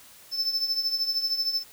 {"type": "tone with tremolo", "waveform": "triangle", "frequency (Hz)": 5274, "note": "E8", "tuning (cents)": 0, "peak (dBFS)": -20, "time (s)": [0.31, 1.64], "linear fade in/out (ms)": 50, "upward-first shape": "triangle", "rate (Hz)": 13, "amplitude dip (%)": 75, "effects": ["white hiss -51 dBFS RMS until 1.72 s"]}